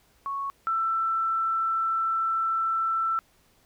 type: tone pair in turn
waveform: sine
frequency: 1107 / 1333.3 Hz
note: C#6 / E6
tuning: -3 / +19 cents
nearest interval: minor third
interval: 322 cents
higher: second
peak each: -28 / -23 dBFS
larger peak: second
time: 0.26-0.5 / 0.67-3.19 s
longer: second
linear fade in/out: 0 ms
effects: pink hiss -63 dBFS RMS until 3.65 s

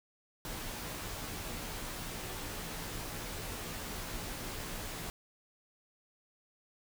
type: noise with comb filter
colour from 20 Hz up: pink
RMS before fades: -41 dBFS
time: 0.45-5.1 s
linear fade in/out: 0 ms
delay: 15 ms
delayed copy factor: -0.5
effects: none

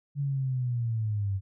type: linear sweep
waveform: sine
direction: down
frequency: 144 to 94.7 Hz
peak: -26 dBFS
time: 0.15-1.41 s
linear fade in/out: 50 ms
effects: none

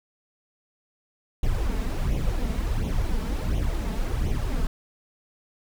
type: noise with flanger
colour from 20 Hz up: brown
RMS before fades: -25 dBFS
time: 1.43-4.67 s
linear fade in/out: 2 ms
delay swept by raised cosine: 0.31 to 4.61 ms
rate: 1.4 Hz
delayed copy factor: +0.7
effects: none

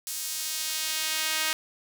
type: tone with high-pass filter sweep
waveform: sawtooth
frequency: 313.8 Hz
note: D#4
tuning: 15 cents sharp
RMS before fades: -30 dBFS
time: 0.07-1.53 s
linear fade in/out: 0 ms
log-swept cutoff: 7100 to 1900 Hz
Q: 0.76
effects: none

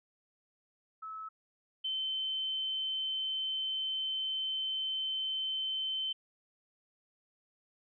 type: tone pair in turn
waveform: sine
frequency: 1299 / 3079 Hz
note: E6 / G7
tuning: -26 / -32 cents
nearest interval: octave + minor third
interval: 1494 cents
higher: second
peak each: -40 / -32 dBFS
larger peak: second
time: 1.02-1.29 / 1.84-6.13 s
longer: second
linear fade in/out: 10 ms
effects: none

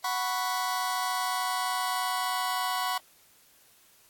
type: chord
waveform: sawtooth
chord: F# suspended fourth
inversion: none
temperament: just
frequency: 740 / 986.7 / 1110 Hz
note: F#5 / B5 / C#6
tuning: 0 / -2 / +2 cents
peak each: -28 dBFS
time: 0.04-2.98 s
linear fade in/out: 5 ms
effects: white hiss -60 dBFS RMS until 4.09 s + AAC 64 kbps

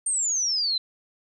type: exponential sweep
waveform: sine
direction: down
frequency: 8870 to 3982 Hz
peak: -22 dBFS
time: 0.06-0.78 s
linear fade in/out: 5 ms
effects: none

